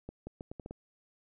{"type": "accelerating click train", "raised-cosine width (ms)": 2, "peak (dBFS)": -28, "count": 7, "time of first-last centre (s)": [0.09, 0.709], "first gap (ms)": 180, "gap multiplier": 0.77, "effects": []}